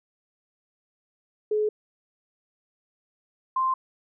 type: tone pair in turn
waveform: sine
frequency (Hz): 425.2 / 1045.8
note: G#4 / C6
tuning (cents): +41 / -1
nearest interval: octave + major third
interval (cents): 1558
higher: second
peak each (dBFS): -21 / -21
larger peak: neither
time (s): 1.51-1.69 / 3.56-3.74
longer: neither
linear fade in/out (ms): 5
effects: none